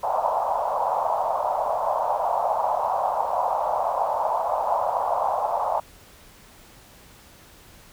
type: band-pass noise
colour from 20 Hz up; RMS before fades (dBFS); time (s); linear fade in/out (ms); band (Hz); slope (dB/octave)
white; -24; 0.03-5.8; 5; 590 to 990; 48
effects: pink hiss -50 dBFS RMS until 7.92 s